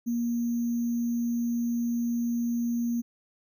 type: tone with sample-and-hold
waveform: sine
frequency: 236.4 Hz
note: A#3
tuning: 24 cents sharp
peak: -25 dBFS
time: 0.06-3.02 s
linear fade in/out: 20 ms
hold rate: 6300 Hz
effects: none